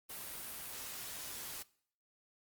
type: noise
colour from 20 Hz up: white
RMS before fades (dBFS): -45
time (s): 0.09-1.63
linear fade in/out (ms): 10
effects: noise-tail reverb RT60 0.6 s tail -22 dB re dry + Opus 32 kbps